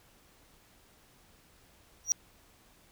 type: tone with exponential growth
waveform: triangle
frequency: 5770 Hz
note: F#8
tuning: 44 cents flat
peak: -17 dBFS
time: 2.04-2.12 s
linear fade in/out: 0 ms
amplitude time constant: 16 ms
effects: tanh soft clip ceiling -15 dBFS + pink hiss -62 dBFS RMS until 2.91 s